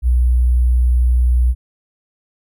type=tone with sample-and-hold; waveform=sine; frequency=61.3 Hz; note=B1; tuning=12 cents flat; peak=-10 dBFS; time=0.02-1.55 s; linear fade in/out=50 ms; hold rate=11025 Hz; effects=none